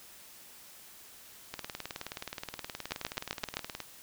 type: two click trains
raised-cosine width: 0.2 ms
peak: -14 / -20 dBFS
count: 6 / 44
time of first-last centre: 2.92-3.569 / 1.54-3.803 s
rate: 7.7 / 19 Hz
effects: white hiss -53 dBFS RMS until 4.02 s